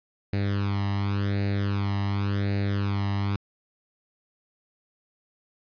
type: tone with flanger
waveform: sawtooth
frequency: 100 Hz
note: G2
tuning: 35 cents sharp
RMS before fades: -26 dBFS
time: 0.33-3.36 s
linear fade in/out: 0 ms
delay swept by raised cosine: 0.46 to 1.02 ms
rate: 0.9 Hz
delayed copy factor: +0.7
effects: resampled to 11025 Hz